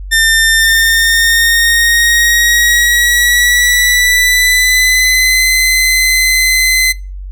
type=tone with pitch glide; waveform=sawtooth; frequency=1800 to 2044 Hz; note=A6 to C7; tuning=+39 to -41 cents; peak=-4 dBFS; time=0.11-6.93 s; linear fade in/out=20 ms; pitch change=+220 cents; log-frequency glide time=0.59-5.45 s; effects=noise-tail reverb RT60 0.3 s tail -23 dB re dry + added 47 Hz sine -22 dBFS peak until 7.31 s